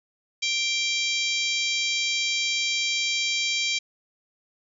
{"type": "harmonic tone with a mistuned harmonic", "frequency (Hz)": 783, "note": "G5", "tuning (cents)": -2, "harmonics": [3, 4, 5, 6, 7, 8, 9], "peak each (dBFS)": [-27, -29, -31, -33, -34, -35, -36], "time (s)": [0.42, 3.79], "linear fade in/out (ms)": 10, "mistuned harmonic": 4, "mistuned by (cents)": 35, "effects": []}